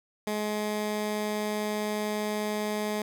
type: tone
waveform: 15% pulse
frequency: 211.2 Hz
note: G#3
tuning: 29 cents sharp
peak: -22 dBFS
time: 0.27-3.02 s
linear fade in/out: 2 ms
effects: none